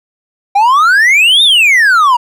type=exponential two-way sweep; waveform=triangle; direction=up then down; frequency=777 to 3729 to 932 Hz; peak=-3 dBFS; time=0.55-2.17 s; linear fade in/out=10 ms; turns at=1.43 s; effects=none